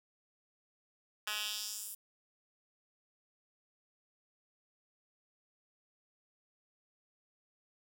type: tone with high-pass filter sweep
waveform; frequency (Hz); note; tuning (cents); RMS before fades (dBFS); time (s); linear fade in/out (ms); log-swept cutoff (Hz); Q
10% pulse; 210.9; G#3; +27; -40; 1.27-1.95; 5; 1900 to 11000; 1.7
effects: none